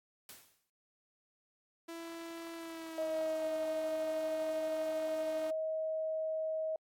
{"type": "noise with exponential decay", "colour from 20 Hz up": "white", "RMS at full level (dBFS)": -48, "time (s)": [0.29, 0.7], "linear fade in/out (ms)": 1, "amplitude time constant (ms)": 89}
{"type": "tone with pitch glide", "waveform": "sawtooth", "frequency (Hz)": [333, 310.7], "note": ["E4", "D#4"], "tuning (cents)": [18, -2], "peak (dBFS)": -39, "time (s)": [1.88, 5.51], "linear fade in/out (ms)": 10, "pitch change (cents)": -120, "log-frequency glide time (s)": [2.54, 3.52]}
{"type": "tone", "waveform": "sine", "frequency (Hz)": 634, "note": "D#5", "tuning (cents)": 32, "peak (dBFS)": -33, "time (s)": [2.98, 6.76], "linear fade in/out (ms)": 2}
{"effects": ["AAC 64 kbps"]}